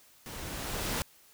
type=noise with level ramp; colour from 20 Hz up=pink; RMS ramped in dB=-43 to -31 dBFS; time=0.26-1.02 s; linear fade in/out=0 ms; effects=white hiss -60 dBFS RMS until 1.33 s